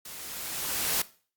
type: noise with level ramp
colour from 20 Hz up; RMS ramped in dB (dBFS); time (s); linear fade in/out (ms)
white; -43 to -26; 0.05-1.02; 5
effects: noise-tail reverb RT60 0.4 s tail -18 dB re dry + Opus 48 kbps